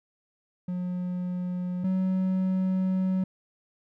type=tone pair in turn; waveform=triangle; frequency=180 / 187.29 Hz; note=F#3 / F#3; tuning=-47 / +21 cents; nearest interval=minor second; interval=68 cents; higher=second; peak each=-26 / -21 dBFS; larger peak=second; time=0.68-1.84 / 1.84-3.24 s; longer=second; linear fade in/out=5 ms; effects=none